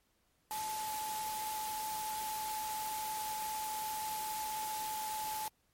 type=tone in noise; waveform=sine; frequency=865 Hz; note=A5; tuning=30 cents flat; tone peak=-37 dBFS; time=0.51-5.48 s; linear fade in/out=0 ms; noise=white; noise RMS=-43 dBFS; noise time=0.51-5.48 s; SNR=+3 dB; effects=pink hiss -75 dBFS RMS until 5.73 s + MP3 64 kbps